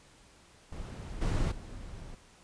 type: noise with level steps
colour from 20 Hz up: brown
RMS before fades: -40 / -29 / -44 dBFS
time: 0.72-2.15 s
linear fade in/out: 5 ms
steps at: 1.21 / 1.51 s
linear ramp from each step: 10 ms
effects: pink hiss -59 dBFS RMS until 2.43 s + resampled to 22050 Hz